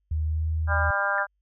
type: tone with pitch glide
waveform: sine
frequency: 77.78 to 79.55 Hz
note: D#2 to D#2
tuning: 0 to +39 cents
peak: -23 dBFS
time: 0.11-0.91 s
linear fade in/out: 5 ms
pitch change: +39 cents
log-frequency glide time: 0.25-0.48 s
type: harmonic tone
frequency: 199.7 Hz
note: G3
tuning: 32 cents sharp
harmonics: 3 / 4 / 5 / 6 / 7 / 8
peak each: -31 / -31 / -31 / -32 / -28 / -27 dBFS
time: 0.67-1.27 s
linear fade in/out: 50 ms
type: tone with exponential decay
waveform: sine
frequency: 1760 Hz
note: A6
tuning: in tune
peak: -27 dBFS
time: 1.18-1.26 s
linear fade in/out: 1 ms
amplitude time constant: 16 ms
effects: added 50 Hz sine -70 dBFS peak until 1.41 s